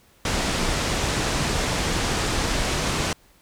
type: low-pass noise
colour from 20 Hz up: pink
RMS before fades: -24 dBFS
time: 0.25-3.13 s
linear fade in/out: 2 ms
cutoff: 8400 Hz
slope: 24 dB/octave
effects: pink hiss -57 dBFS RMS until 3.41 s